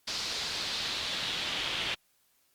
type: noise with band-pass filter sweep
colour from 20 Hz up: brown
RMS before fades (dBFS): -34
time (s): 0.07-1.95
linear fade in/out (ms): 10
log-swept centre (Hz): 4700 to 3100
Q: 2.7
effects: white hiss -70 dBFS RMS until 2.54 s + Opus 48 kbps